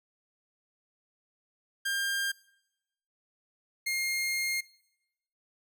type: tone pair in turn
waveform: sawtooth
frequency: 1600 / 2130 Hz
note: G6 / C7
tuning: +35 / +30 cents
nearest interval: perfect fourth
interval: 495 cents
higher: second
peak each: -25 dBFS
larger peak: neither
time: 1.85-2.32 / 3.86-4.61 s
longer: second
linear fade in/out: 10 ms
effects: noise-tail reverb RT60 0.9 s tail -22 dB re dry